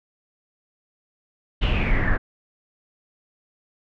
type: noise with low-pass filter sweep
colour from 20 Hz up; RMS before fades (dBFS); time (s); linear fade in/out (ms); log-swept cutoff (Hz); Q
brown; -20; 1.61-2.18; 20; 3100 to 1600; 7.3
effects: none